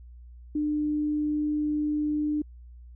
sine tone, 299.6 Hz, D4, 35 cents sharp, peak -24 dBFS, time 0.55-2.42 s, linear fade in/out 5 ms, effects added 60 Hz sine -44 dBFS peak until 2.95 s

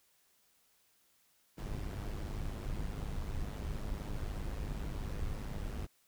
brown noise with amplitude modulation, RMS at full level -36 dBFS, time 1.57-5.87 s, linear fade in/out 20 ms, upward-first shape sine, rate 103 Hz, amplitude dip 60%, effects white hiss -71 dBFS RMS until 6.07 s

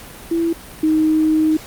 sine tone pair in turn, 333.5 / 312.7 Hz, E4 / D#4, +20 / +9 cents, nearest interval minor second, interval 111 cents, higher first, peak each -15 / -12 dBFS, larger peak second, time 0.31-0.53 / 0.83-1.57 s, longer second, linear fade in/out 5 ms, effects pink hiss -37 dBFS RMS until 1.66 s + Opus 48 kbps

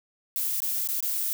violet noise with dropouts, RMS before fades -28 dBFS, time 0.36-1.33 s, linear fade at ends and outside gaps 0 ms, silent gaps 0.603-0.62 / 0.874-0.888 / 1.005-1.026 s, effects none

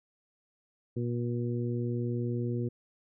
harmonic tone, 120 Hz, B2, 49 cents flat, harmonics 1 / 2 / 3 / 4, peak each -31 / -35 / -36 / -42 dBFS, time 0.96-2.69 s, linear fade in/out 10 ms, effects none

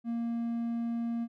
triangle tone, 233.1 Hz, A#3, in tune, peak -28 dBFS, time 0.04-1.28 s, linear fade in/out 50 ms, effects none

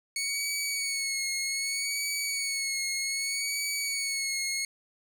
15% pulse tone with vibrato, 2217 Hz, C#7, in tune, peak -22 dBFS, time 0.16-4.65 s, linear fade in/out 2 ms, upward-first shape sine, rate 0.64 Hz, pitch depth 43 cents each way, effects none

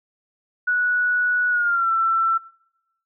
sine tone with pitch glide, 1470 to 1340.2 Hz, F#6 to E6, -12 to +28 cents, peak -17 dBFS, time 0.67-2.38 s, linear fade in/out 10 ms, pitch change -160 cents, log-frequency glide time 1.5-1.9 s, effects noise-tail reverb RT60 0.9 s tail -22 dB re dry

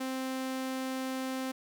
sawtooth tone, 261.6 Hz, C4, in tune, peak -29 dBFS, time 0-1.52 s, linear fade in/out 10 ms, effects none

